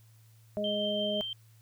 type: harmonic tone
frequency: 207.7 Hz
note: G#3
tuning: in tune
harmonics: 1 / 2 / 3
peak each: -35 / -39 / -31 dBFS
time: 0.57-1.21 s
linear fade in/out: 0 ms
type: tone with tremolo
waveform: sine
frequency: 3136 Hz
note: G7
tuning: in tune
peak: -32 dBFS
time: 0.64-1.33 s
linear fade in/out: 2 ms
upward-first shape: triangle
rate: 5.8 Hz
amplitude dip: 30%
effects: added 111 Hz sine -56 dBFS peak until 1.61 s + white hiss -67 dBFS RMS until 1.61 s